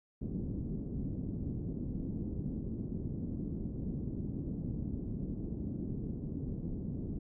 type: low-pass noise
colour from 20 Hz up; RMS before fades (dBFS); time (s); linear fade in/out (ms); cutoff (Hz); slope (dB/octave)
white; -38; 0.21-7.19; 10; 280; 24
effects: none